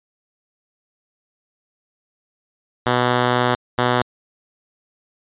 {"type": "tone bursts at uneven times", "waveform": "5% pulse", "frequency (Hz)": 123.47, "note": "B2", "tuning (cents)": 0, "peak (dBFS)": -4, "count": 2, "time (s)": [[2.86, 3.55], [3.78, 4.02]], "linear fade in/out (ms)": 5, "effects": ["resampled to 8000 Hz"]}